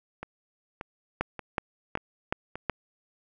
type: two click trains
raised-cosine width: 0.5 ms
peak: -21 / -11 dBFS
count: 5 / 5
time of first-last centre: 0.23-2.556 / 1.21-2.697 s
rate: 1.72 / 2.69 Hz
effects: none